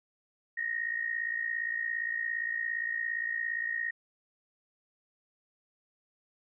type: tone with amplitude modulation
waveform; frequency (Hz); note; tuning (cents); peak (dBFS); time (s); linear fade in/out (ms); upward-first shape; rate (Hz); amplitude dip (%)
sine; 1864.7; A#6; 0; -27; 0.57-3.91; 10; sine; 57.4; 75
effects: none